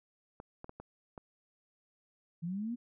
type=clicks; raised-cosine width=1 ms; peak=-31 dBFS; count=5; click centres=0.401 / 0.644 / 0.694 / 0.8 / 1.178 s
type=linear sweep; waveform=sine; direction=up; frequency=161.2 to 246.9 Hz; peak=-34 dBFS; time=2.42-2.76 s; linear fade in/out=20 ms
effects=none